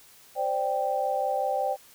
sine chord, C suspended second, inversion none, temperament just, 523.3 / 588.7 / 784.9 Hz, C5 / D5 / G5, 0 / +4 / +2 cents, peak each -30 / -30 / -27 dBFS, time 0.35-1.77 s, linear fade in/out 50 ms, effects white hiss -54 dBFS RMS until 1.94 s

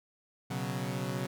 sawtooth chord, B suspended second, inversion none, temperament equal, 123.47 / 138.59 / 185 Hz, B2 / C#3 / F#3, 0 / 0 / 0 cents, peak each -33 dBFS, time 0.5-1.27 s, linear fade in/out 10 ms, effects none

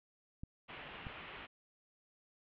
clicks, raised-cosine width 5 ms, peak -32 dBFS, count 2, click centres 0.435 / 1.068 s
white low-pass noise, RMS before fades -50 dBFS, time 0.68-1.47 s, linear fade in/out 20 ms, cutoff 3100 Hz, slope 48 dB/octave
effects none

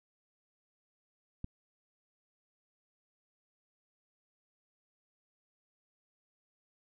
click, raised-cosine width 5 ms, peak -26 dBFS, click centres 1.444 s, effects none

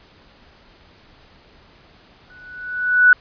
sine tone with exponential growth, 1480 Hz, F#6, in tune, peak -5 dBFS, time 2.3-3.13 s, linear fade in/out 2 ms, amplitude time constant 180 ms, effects pink hiss -50 dBFS RMS until 3.2 s + resampled to 11025 Hz

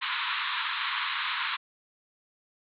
pink band-pass noise, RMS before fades -31 dBFS, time 0.01-1.57 s, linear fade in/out 20 ms, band 940 to 4000 Hz, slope 96 dB/octave, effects none

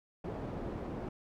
white low-pass noise, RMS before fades -40 dBFS, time 0.24-1.09 s, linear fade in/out 5 ms, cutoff 450 Hz, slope 12 dB/octave, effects none

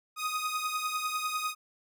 sawtooth beating tone pair, 1244.5 / 1254.5 Hz, D#6 / D#6, 0 / +14 cents, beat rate 10 Hz, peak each -29 / -31 dBFS, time 0.16-1.55 s, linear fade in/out 50 ms, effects none

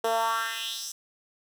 10% pulse tone with high-pass filter sweep, 226.4 Hz, A3, 50 cents sharp, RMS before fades -29 dBFS, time 0.04-0.92 s, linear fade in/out 5 ms, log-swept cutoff 480 to 6700 Hz, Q 3, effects none

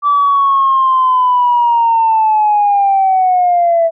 sine linear sweep, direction down, 1164 to 656 Hz, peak -7 dBFS, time 0.02-3.91 s, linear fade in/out 50 ms, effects tanh soft clip ceiling -3 dBFS

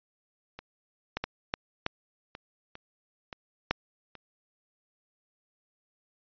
clicks, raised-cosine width 0.3 ms, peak -25 / -14 / -14 / -11 / -12 / -25 / -27 / -23 / -8 / -29 dBFS, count 10, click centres 0.59 / 1.17 / 1.24 / 1.539 / 1.864 / 2.351 / 2.754 / 3.328 / 3.71 / 4.153 s, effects resampled to 11025 Hz

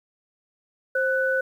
sine tone pair together, 526.7 / 1491 Hz, C5 / F#6, +11 / +13 cents, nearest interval octave + tritone, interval 1802 cents, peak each -23 dBFS, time 0.95-1.41 s, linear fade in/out 5 ms, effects 9-bit

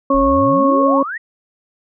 harmonic tone, 274.5 Hz, C#4, 17 cents flat, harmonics 1 / 2 / 4, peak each -15 / -15 / -15 dBFS, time 0.1-1.03 s, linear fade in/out 5 ms
sine exponential sweep, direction up, 34.02 to 1971 Hz, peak -22 dBFS, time 0.14-1.18 s, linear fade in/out 10 ms
effects none

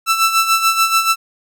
sawtooth tone with tremolo, 1328 Hz, E6, 12 cents sharp, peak -6 dBFS, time 0.06-1.16 s, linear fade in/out 50 ms, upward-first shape sine, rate 6.9 Hz, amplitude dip 65%, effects none

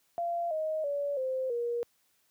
sine tone with pitch steps, 687 / 626.4 / 571.1 / 520.6 / 474.7 Hz, F5 / D#5 / D5 / C5 / A#4, -29 / +11 / -49 / -9 / +31 cents, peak -29 dBFS, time 0.18-1.83 s, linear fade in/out 0 ms, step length 330 ms, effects white hiss -71 dBFS RMS until 2.3 s + high-pass 80 Hz 12 dB/octave

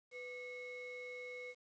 triangle ring-modulated tone, 844 Hz, G#5, 28 cents sharp, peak -40 dBFS, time 0.11-1.55 s, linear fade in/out 50 ms, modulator 1340 Hz, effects resampled to 16000 Hz + 11-bit

